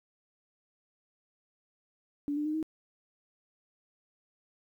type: tone with pitch steps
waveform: sine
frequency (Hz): 288.8 / 297.4 / 306.3 / 315.5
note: D4 / D4 / D#4 / D#4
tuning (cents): -29 / +22 / -27 / +24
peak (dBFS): -29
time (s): 2.28-2.628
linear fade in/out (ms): 0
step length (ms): 87
effects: 11-bit